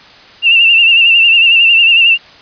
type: tone with vibrato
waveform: sine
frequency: 2736 Hz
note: F7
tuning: 36 cents flat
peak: -4 dBFS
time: 0.42-2.18 s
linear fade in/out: 50 ms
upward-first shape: sine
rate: 11 Hz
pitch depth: 59 cents each way
effects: white hiss -38 dBFS RMS until 2.41 s + resampled to 11025 Hz